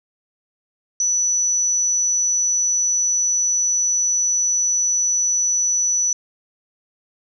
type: tone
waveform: sine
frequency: 5940 Hz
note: F#8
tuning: 6 cents sharp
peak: -16 dBFS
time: 1-6.13 s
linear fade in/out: 2 ms
effects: none